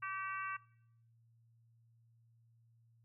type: harmonic tone with a mistuned harmonic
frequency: 385.2 Hz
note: G4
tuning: 30 cents flat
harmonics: 3 / 4 / 5 / 6 / 7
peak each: -41 / -44 / -49 / -51 / -50 dBFS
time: 0.02-0.57 s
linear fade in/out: 10 ms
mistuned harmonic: 6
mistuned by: -21 cents
effects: noise-tail reverb RT60 0.7 s tail -20 dB re dry + added 115 Hz sine -66 dBFS peak until 3.04 s